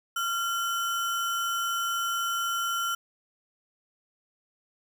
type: tone with sample-and-hold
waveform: sine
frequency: 1378 Hz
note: F6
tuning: 24 cents flat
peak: -26 dBFS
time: 0.16-2.95 s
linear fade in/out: 5 ms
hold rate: 4410 Hz
effects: none

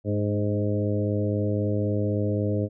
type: harmonic tone with a mistuned harmonic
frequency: 103.83 Hz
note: G#2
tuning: in tune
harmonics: 1 / 2 / 3 / 4 / 5 / 6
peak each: -25 / -30 / -30 / -32 / -31 / -36 dBFS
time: 0.04-2.69 s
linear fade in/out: 50 ms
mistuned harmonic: 3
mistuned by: -26 cents
effects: none

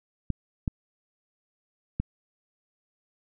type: clicks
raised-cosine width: 5 ms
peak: -14 dBFS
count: 3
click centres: 0.303 / 0.678 / 2 s
effects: none

